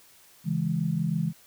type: chord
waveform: sine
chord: C# minor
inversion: none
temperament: equal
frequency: 138.59 / 164.81 / 207.7 Hz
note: C#3 / E3 / G#3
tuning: 0 / 0 / 0 cents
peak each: -31 / -26 / -31 dBFS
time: 0.44-1.33 s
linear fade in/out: 50 ms
effects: white hiss -56 dBFS RMS until 1.46 s